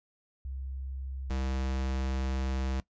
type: tone pair in turn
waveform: sine / square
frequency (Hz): 66.3 / 65.77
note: C2 / C2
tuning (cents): +23 / +10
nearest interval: unison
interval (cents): 13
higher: first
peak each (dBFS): -35 / -30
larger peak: second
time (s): 0.45-1.3 / 1.3-2.8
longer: second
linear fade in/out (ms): 0
effects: noise-tail reverb RT60 0.1 s tail -20 dB re dry + resampled to 16000 Hz